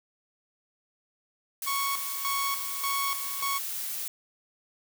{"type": "noise", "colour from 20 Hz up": "blue", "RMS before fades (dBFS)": -34, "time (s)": [1.62, 4.08], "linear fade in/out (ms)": 2}
{"type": "tone with tremolo", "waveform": "sawtooth", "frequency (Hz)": 1108.7, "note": "C#6", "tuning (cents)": 0, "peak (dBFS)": -24, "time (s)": [1.66, 3.59], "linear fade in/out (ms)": 20, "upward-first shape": "square", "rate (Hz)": 1.7, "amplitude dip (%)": 75}
{"effects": []}